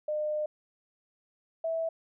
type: tone pair in turn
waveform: sine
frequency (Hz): 606 / 654.1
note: D#5 / E5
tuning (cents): -46 / -14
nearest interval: minor second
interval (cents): 132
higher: second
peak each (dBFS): -28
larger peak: neither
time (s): 0.08-0.46 / 1.64-1.89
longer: first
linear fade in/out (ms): 5
effects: none